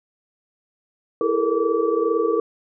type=tone cluster; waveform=sine; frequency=331.7 / 415.5 / 450.9 / 473 / 1155 Hz; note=E4 / G#4 / A4 / A#4 / D6; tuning=+11 / +1 / +42 / +25 / -29 cents; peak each=-25 / -25 / -21 / -24 / -28 dBFS; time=1.21-2.4 s; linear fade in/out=2 ms; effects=none